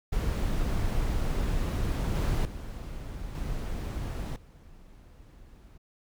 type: noise with level steps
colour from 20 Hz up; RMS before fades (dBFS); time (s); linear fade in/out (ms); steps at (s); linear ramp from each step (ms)
brown; -28 / -26 / -38 / -33 / -51; 0.12-5.78; 10; 2.15 / 2.45 / 3.35 / 4.36; 2
effects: none